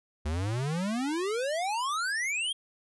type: exponential sweep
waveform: square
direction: up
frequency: 71.7 to 3300 Hz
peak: -29 dBFS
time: 0.25-2.53 s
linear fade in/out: 10 ms
effects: resampled to 24000 Hz